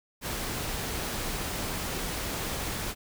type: noise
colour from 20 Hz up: pink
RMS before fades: -33 dBFS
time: 0.21-2.95 s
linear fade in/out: 50 ms
effects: none